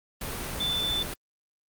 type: tone in noise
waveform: sine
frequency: 3520 Hz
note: A7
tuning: in tune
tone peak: -26 dBFS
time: 0.6-1.03 s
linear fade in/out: 5 ms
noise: pink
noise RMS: -34 dBFS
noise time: 0.21-1.14 s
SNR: +5 dB
effects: Opus 32 kbps